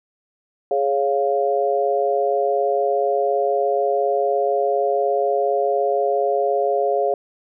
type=chord; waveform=sine; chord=Db major; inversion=second; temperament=equal with one note detuned; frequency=417.2 / 554.4 / 698.5 Hz; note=Ab4 / Db5 / F5; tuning=+8 / 0 / 0 cents; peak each=-21 dBFS; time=0.71-7.14 s; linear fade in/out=2 ms; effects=none